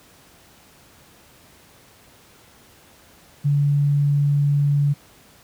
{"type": "tone", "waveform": "sine", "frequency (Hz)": 143.6, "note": "D3", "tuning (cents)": -39, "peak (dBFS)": -15, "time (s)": [3.44, 4.94], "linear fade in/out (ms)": 20, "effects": ["pink hiss -51 dBFS RMS until 5.43 s", "high-pass 60 Hz 12 dB/octave"]}